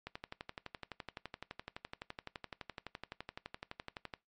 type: click train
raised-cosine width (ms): 0.3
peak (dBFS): -26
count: 49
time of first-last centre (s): 0.07-4.138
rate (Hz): 11.8
effects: noise-tail reverb RT60 0.2 s tail -20 dB re dry + MP3 48 kbps